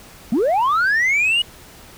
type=linear sweep; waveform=sine; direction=up; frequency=196.6 to 2929 Hz; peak=-12 dBFS; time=0.32-1.42 s; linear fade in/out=5 ms; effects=tanh soft clip ceiling -13 dBFS + pink hiss -43 dBFS RMS until 1.97 s